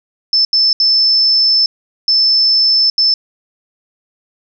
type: tone bursts at uneven times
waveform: sine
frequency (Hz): 5274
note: E8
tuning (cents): 0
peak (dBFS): -8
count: 5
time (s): 0.33-0.45 / 0.53-0.73 / 0.8-1.66 / 2.08-2.9 / 2.98-3.14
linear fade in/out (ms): 2
effects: none